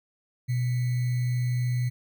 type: tone with sample-and-hold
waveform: sine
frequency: 123.47 Hz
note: B2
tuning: in tune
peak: -23 dBFS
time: 0.48-1.9 s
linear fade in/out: 20 ms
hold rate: 2100 Hz
effects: none